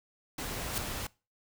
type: noise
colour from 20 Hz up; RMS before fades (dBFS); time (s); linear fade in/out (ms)
pink; -37; 0.38-1.07; 5
type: noise with exponential growth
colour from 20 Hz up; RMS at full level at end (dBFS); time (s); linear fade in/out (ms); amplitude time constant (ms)
white; -29; 0.66-0.78; 2; 26
effects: noise-tail reverb RT60 0.3 s tail -22 dB re dry